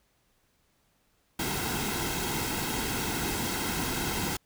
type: noise with comb filter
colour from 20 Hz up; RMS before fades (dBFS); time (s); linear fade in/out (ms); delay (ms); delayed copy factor
pink; -31; 1.39-4.37; 5; 1.7; -0.6
effects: pink hiss -70 dBFS RMS until 4.45 s

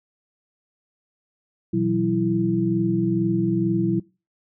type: tone cluster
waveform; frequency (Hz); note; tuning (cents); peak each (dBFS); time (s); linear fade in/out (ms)
sine; 121.6 / 163.8 / 186 / 330.9; B2 / E3 / F#3 / E4; -26 / -11 / +9 / +7; -27 / -29 / -22 / -22; 1.73-4; 10
effects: noise-tail reverb RT60 0.3 s tail -23 dB re dry

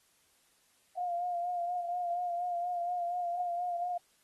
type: tone with vibrato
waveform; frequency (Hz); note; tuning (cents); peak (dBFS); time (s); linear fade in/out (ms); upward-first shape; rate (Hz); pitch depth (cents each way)
sine; 704; F5; +14; -31; 0.97-3.98; 10; sine; 4.2; 36
effects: white hiss -69 dBFS RMS until 4.23 s + AAC 32 kbps

